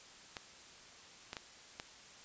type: clicks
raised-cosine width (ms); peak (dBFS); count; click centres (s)
0.2; -24; 4; 0.368 / 1.331 / 1.368 / 1.799
effects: white hiss -56 dBFS RMS until 2.24 s + resampled to 16000 Hz